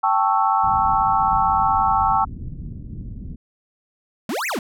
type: chord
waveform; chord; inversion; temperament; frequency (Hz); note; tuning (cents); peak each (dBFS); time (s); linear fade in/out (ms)
sine; A dominant seventh; third; equal; 784 / 880 / 1108.7 / 1318.5; G5 / A5 / C#6 / E6; 0 / 0 / 0 / 0; -20 / -20 / -22 / -22; 0.03-2.25; 10
type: low-pass noise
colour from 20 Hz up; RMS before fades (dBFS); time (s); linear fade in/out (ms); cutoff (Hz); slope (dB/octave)
pink; -32; 0.63-3.36; 10; 240; 24
type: exponential two-way sweep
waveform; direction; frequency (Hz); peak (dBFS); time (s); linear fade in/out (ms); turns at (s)
square; up then down; 188.3 to 2717 to 188.3; -23; 4.29-4.59; 2; 4.47
effects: none